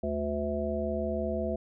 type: harmonic tone with a mistuned harmonic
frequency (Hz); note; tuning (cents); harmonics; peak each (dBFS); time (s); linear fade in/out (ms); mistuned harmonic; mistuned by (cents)
72.7; D2; -17; 1 / 3 / 5 / 7 / 9; -36 / -34 / -36 / -36 / -33; 0.03-1.56; 5; 1; +77
effects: none